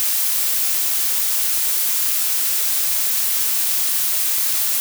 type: noise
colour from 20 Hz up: blue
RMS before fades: -19 dBFS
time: 0-4.8 s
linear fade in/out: 0 ms
effects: none